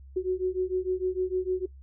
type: beating tone pair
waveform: sine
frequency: 366.4 / 373 Hz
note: F#4 / F#4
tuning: -17 / +14 cents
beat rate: 6.6 Hz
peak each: -28 dBFS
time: 0.16-1.66 s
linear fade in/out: 10 ms
effects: noise-tail reverb RT60 0.1 s tail -19 dB re dry + added 67 Hz sine -45 dBFS peak until 1.82 s